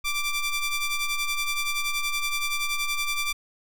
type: ring-modulated tone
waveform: sawtooth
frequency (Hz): 1174.7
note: D6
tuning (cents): 0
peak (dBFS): -18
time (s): 0.04-3.33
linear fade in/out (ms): 10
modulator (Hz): 1180
effects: none